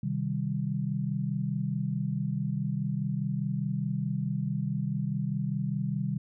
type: chord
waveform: sine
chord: C minor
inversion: none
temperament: equal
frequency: 130.81 / 155.56 / 196 Hz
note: C3 / Eb3 / G3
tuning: 0 / 0 / 0 cents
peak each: -32 dBFS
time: 0.03-6.18 s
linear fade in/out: 5 ms
effects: none